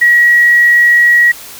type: tone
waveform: sine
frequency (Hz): 1913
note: A#6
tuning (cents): +44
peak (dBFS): -4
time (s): 0.01-1.32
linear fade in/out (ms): 10
effects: white hiss -31 dBFS RMS until 1.59 s